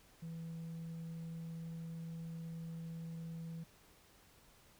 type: tone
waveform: sine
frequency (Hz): 164.81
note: E3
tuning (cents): 0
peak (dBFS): -40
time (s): 0.22-3.64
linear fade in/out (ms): 10
effects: tanh soft clip ceiling -42 dBFS + pink hiss -65 dBFS RMS until 4.79 s